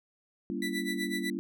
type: chord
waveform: sine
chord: G diminished seventh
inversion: none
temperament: just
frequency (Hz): 196 / 235.2 / 282.2 / 338.7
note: G3 / Bb3 / Db4 / Fb4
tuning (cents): 0 / +16 / +31 / +47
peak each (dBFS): -37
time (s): 0.5-1.39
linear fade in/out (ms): 0
type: tone with tremolo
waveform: 30% pulse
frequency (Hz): 1975.5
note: B6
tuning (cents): 0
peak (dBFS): -29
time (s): 0.62-1.3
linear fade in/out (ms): 2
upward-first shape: sine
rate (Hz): 8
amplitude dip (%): 85
effects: none